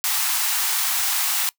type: high-pass noise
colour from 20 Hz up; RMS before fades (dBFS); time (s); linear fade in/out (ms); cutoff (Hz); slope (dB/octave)
white; -22; 0.04-1.49; 0; 730; 96
effects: noise-tail reverb RT60 0.1 s tail -22 dB re dry